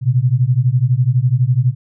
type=beating tone pair; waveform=sine; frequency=119.8 / 131.8 Hz; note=A#2 / C3; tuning=+48 / +13 cents; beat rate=12 Hz; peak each=-14 dBFS; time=0.01-1.75 s; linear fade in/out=50 ms; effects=none